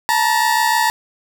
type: tone pair together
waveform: 30% pulse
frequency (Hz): 881.5 / 948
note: A5 / A#5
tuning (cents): +3 / +29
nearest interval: minor second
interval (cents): 126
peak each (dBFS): -14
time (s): 0.09-0.9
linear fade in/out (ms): 0
effects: none